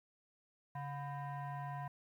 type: tone with frequency modulation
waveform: sine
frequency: 140.6 Hz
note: C#3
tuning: 25 cents sharp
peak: -39 dBFS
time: 0.75-1.88 s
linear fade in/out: 5 ms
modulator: 857 Hz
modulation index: 1.1
effects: tanh soft clip ceiling -36 dBFS + 12-bit